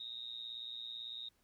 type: tone with amplitude modulation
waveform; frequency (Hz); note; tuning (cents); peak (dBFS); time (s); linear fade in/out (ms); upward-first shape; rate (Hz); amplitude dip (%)
sine; 3737; A#7; +4; -39; 0-1.29; 5; sine; 118; 85
effects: pink hiss -75 dBFS RMS until 1.43 s